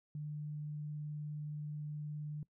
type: tone with vibrato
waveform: sine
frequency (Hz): 149.6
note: D3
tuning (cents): +32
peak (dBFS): -39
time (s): 0.15-2.43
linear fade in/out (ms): 2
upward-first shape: sine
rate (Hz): 19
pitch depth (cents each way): 8
effects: noise-tail reverb RT60 0.1 s tail -21 dB re dry